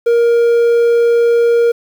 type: tone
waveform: triangle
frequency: 469.6 Hz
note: A#4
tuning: 13 cents sharp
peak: -6 dBFS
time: 0.06-1.72 s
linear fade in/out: 10 ms
effects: 7-bit